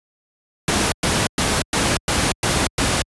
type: noise bursts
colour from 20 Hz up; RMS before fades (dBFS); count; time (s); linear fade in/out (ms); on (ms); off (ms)
pink; -18; 7; 0.68-3.02; 2; 240; 110
effects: high-pass 60 Hz 12 dB/octave + resampled to 24000 Hz